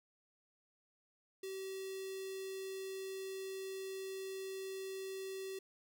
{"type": "tone with notch filter", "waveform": "square", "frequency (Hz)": 383.5, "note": "G4", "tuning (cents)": -38, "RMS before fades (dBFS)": -44, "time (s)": [1.43, 5.59], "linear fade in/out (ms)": 5, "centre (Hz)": 1000, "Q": 0.51, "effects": []}